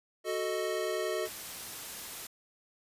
square chord, D# diminished, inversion first, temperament equal, 370 / 440 / 622.3 Hz, F#4 / A4 / D#5, 0 / 0 / 0 cents, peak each -36 dBFS, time 0.24-1.29 s, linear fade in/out 50 ms
white noise, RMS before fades -42 dBFS, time 1.25-2.27 s, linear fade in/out 5 ms
effects resampled to 32000 Hz

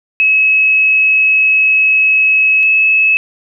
sine tone pair in turn, 2572 / 2588 Hz, E7 / E7, -43 / -32 cents, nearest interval unison, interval 11 cents, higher second, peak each -7 dBFS, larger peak neither, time 0.2-2.63 / 2.63-3.17 s, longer first, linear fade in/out 0 ms, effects none

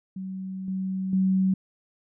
sine tone with level steps, 189.2 Hz, F#3, 39 cents sharp, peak -31 / -26 / -19 dBFS, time 0.16-1.54 s, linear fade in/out 5 ms, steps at 0.68 / 1.13 s, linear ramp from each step 2 ms, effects none

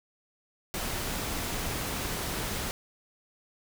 pink noise, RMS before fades -33 dBFS, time 0.74-2.71 s, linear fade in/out 0 ms, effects none

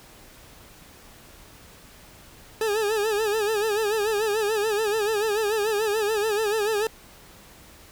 40% pulse tone with vibrato, 425.8 Hz, G#4, 43 cents sharp, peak -21 dBFS, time 2.61-6.87 s, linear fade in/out 2 ms, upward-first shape sine, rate 6.9 Hz, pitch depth 92 cents each way, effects pink hiss -49 dBFS RMS until 7.91 s

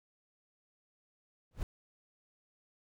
brown noise with exponential growth, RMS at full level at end -31 dBFS, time 1.51-1.63 s, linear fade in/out 2 ms, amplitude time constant 24 ms, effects none

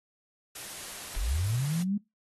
white noise, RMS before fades -41 dBFS, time 0.55-1.83 s, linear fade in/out 5 ms
clicks, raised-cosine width 0.3 ms, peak -27 dBFS, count 2, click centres 1.15 / 1.153 s
sine linear sweep, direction up, 34.65 to 211.3 Hz, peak -26 dBFS, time 1.16-1.98 s, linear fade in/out 10 ms
effects noise-tail reverb RT60 0.2 s tail -21 dB re dry + AAC 32 kbps

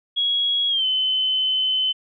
sine tone with pitch glide, 3322 to 3046 Hz, G#7 to F#7, 0 to +50 cents, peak -18 dBFS, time 0.16-1.93 s, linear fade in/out 20 ms, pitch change -150 cents, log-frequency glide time 0.69-0.85 s, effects none

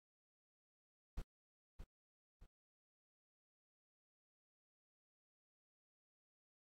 brown noise with echo, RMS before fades -43 dBFS, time 1.17-1.22 s, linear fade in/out 5 ms, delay 620 ms, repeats 2, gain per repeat -8 dB, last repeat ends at 2.46 s, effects AAC 48 kbps

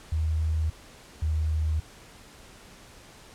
sine tone pair in turn, 79 / 78.09 Hz, D#2 / D#2, +27 / +7 cents, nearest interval unison, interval 20 cents, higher first, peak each -23 dBFS, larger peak neither, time 0.12-0.7 / 1.22-1.8 s, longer neither, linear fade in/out 5 ms, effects pink hiss -50 dBFS RMS until 3.34 s + low-pass 10000 Hz 12 dB/octave

